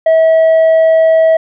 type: tone with tanh clipping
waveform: sine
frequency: 646 Hz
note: E5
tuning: 35 cents flat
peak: -6 dBFS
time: 0.06-1.37 s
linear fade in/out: 5 ms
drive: 3 dB
effects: none